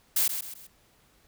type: noise with echo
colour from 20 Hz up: blue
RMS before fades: -24 dBFS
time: 0.16-0.28 s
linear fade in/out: 5 ms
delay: 130 ms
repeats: 3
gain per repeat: -8 dB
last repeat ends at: 0.67 s
effects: pink hiss -63 dBFS RMS until 1.27 s